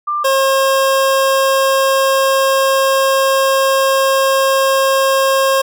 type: tone pair in turn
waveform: sine / 25% pulse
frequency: 1189 / 537.7 Hz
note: D6 / C5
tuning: +21 / +47 cents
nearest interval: octave + major second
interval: 1374 cents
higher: first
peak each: -15 / -7 dBFS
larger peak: second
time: 0.07-0.24 / 0.24-5.62 s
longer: second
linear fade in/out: 10 ms
effects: none